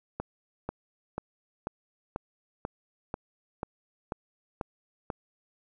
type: click train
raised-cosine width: 1 ms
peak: -18 dBFS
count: 11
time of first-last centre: 0.2-5.102 s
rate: 2.04 Hz
effects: none